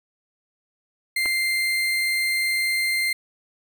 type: tone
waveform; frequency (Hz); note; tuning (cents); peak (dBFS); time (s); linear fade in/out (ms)
35% pulse; 2093; C7; 0; -19; 1.16-3.13; 5
type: clicks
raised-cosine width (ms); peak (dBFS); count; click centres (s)
0.5; -19; 2; 1.257 / 1.26
effects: none